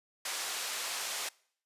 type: band-pass noise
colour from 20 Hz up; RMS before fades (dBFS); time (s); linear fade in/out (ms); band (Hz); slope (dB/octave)
white; -37; 0.25-1.29; 5; 560 to 7800; 12
effects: noise-tail reverb RT60 0.6 s tail -24 dB re dry + resampled to 32000 Hz